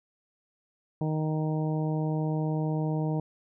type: harmonic tone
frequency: 155.56 Hz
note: D#3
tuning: in tune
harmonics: 1 / 2 / 3 / 4 / 5 / 6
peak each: -27 / -33 / -37 / -39 / -41 / -43 dBFS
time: 1.01-3.2 s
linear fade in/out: 2 ms
effects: none